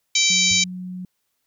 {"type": "harmonic tone", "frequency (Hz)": 774, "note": "G5", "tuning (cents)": -22, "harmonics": [3, 4, 5, 6, 7, 8, 9], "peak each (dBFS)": [-22, -26, -21, -26, -26, -23, -22], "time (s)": [0.15, 0.64], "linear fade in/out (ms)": 5}
{"type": "tone", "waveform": "sine", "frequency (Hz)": 182.5, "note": "F#3", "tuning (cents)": -24, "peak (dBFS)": -29, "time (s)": [0.3, 1.05], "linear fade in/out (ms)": 2}
{"type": "tone with exponential decay", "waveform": "sine", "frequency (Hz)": 96.5, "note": "G2", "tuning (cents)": -27, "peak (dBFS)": -28, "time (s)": [0.51, 0.74], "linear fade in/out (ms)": 0, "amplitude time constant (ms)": 50}
{"effects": ["white hiss -73 dBFS RMS until 1.46 s"]}